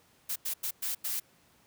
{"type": "noise bursts at uneven times", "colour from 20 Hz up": "blue", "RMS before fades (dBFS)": -33, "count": 5, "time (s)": [[0.29, 0.36], [0.45, 0.54], [0.63, 0.71], [0.82, 0.95], [1.04, 1.2]], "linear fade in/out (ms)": 10, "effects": ["pink hiss -64 dBFS RMS until 1.66 s", "high-pass 80 Hz 12 dB/octave"]}